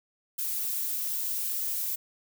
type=noise with flanger; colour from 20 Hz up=violet; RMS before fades=-31 dBFS; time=0.38-1.96 s; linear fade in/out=10 ms; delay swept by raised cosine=1.9 to 5.3 ms; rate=1.2 Hz; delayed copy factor=+0.65; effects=none